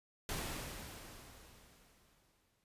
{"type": "noise with exponential decay", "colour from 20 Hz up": "pink", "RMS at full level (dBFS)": -39, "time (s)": [0.29, 2.64], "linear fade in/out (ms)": 1, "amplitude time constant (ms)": 510, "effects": ["noise-tail reverb RT60 0.2 s tail -25 dB re dry", "resampled to 32000 Hz"]}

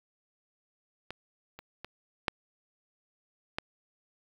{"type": "clicks", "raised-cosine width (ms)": 0.3, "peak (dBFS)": [-22, -29, -24, -10, -15], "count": 5, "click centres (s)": [1.106, 1.59, 1.846, 2.282, 3.585], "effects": ["8-bit"]}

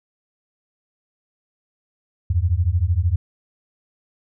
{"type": "beating tone pair", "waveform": "sine", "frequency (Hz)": [81.1, 94.1], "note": ["E2", "F#2"], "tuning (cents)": [-28, 30], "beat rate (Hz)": 13, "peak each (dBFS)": -19, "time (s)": [2.3, 3.16], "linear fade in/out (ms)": 5, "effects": []}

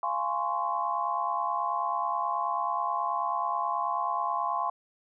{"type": "chord", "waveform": "sine", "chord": "Db major seventh", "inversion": "first", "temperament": "just", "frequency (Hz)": [693, 831.5, 1039.4, 1108.7], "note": ["F5", "Ab5", "C6", "Db6"], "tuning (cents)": [-14, 2, -12, 0], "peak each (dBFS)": [-34, -33, -30, -33], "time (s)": [0.03, 4.7], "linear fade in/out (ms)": 2, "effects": []}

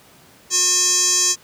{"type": "tone with band-pass filter", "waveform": "square", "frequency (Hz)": 361.1, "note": "F#4", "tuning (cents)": -42, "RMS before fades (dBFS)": -17, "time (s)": [0.5, 1.36], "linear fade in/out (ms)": 50, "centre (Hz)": 6400, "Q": 6.6, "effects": ["pink hiss -49 dBFS RMS until 1.43 s", "high-pass 100 Hz 12 dB/octave"]}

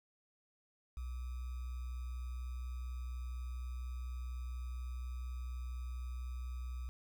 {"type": "tone with sample-and-hold", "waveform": "sine", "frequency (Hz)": 62.1, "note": "B1", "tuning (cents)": 10, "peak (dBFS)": -39, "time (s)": [0.97, 6.89], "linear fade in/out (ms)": 0, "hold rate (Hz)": 1225, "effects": []}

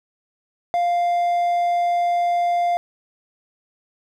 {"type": "tone", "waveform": "triangle", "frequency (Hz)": 698.5, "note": "F5", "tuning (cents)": 0, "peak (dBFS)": -15, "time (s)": [0.74, 2.77], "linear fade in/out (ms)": 0, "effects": []}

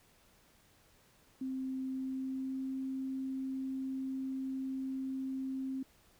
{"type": "tone with pitch glide", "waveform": "sine", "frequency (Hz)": [262.3, 264.9], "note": ["C4", "C4"], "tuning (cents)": [4, 22], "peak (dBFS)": -35, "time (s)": [1.41, 5.83], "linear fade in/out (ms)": 5, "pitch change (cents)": 18, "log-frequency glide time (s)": [1.88, 2.71], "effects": ["pink hiss -66 dBFS RMS until 6.19 s"]}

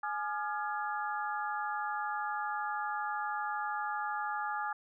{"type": "harmonic tone with a mistuned harmonic", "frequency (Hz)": 280, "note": "C#4", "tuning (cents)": 18, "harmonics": [3, 4, 5, 6], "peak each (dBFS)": [-36, -38, -40, -42], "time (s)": [0.03, 4.73], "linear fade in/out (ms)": 5, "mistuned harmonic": 4, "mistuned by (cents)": 130, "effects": []}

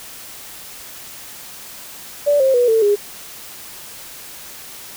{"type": "tone with pitch steps", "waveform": "sine", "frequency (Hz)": [580, 531.9, 487.7, 447.2, 410.1], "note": ["D5", "C5", "B4", "A4", "G#4"], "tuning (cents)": [-22, 28, -22, 28, -22], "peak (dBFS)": -11, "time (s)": [2.26, 2.96], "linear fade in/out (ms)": 20, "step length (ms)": 140, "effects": ["white hiss -36 dBFS RMS until 4.96 s"]}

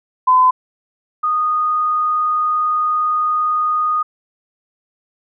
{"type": "tone pair in turn", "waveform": "sine", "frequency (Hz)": [1017, 1235.3], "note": ["C6", "D#6"], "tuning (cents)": [-50, -13], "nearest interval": "minor third", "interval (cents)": 337, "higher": "second", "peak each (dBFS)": [-8, -14], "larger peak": "first", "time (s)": [[0.27, 0.51], [1.23, 4.03]], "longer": "second", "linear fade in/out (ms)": 10, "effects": []}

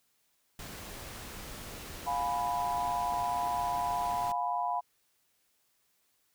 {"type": "noise", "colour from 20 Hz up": "pink", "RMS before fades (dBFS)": -44, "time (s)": [0.59, 4.32], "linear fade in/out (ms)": 2}
{"type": "chord", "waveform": "sine", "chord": "F diminished", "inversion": "none", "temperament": "equal with one note detuned", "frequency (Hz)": [707, 830.6, 987.8], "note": ["F5", "Ab5", "Cb6"], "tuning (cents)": [21, 0, 0], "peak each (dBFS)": [-33, -36, -32], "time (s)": [2.06, 4.81], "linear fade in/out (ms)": 20}
{"effects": ["white hiss -73 dBFS RMS until 6.34 s"]}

